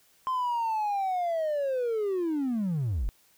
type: linear sweep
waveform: triangle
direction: down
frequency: 1046.5 to 37.46 Hz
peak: -23 dBFS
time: 0.27-3.09 s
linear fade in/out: 0 ms
effects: tanh soft clip ceiling -21 dBFS + white hiss -63 dBFS RMS until 3.37 s